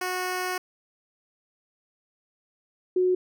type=tone pair in turn; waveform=10% pulse / sine; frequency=366.2 / 366.2 Hz; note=F#4 / F#4; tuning=-18 / -18 cents; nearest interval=unison; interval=0 cents; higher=neither; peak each=-19 dBFS; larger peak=neither; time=0.01-0.58 / 2.96-3.15 s; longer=first; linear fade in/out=5 ms; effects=none